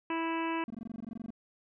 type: harmonic tone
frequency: 328.6 Hz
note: E4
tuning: 5 cents flat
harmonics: 1 / 2 / 3 / 4 / 5 / 6 / 7 / 8 / 9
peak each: -33 / -44 / -35 / -47 / -44 / -48 / -46 / -42 / -50 dBFS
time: 0.1-0.64 s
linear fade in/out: 2 ms
type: tone bursts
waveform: triangle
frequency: 226.8 Hz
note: A#3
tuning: 47 cents flat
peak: -35 dBFS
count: 15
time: 0.68-1.305 s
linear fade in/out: 2 ms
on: 23 ms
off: 20 ms
effects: none